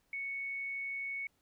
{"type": "tone", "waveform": "sine", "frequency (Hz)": 2217, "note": "C#7", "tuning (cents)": 0, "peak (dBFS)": -36, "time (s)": [0.13, 1.27], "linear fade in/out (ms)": 2, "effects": ["pink hiss -75 dBFS RMS until 1.41 s"]}